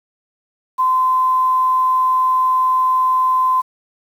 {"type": "tone with quantisation", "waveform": "sine", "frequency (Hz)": 1029, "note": "C6", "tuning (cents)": -29, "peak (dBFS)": -12, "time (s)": [0.78, 3.62], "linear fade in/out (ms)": 20, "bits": 7, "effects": []}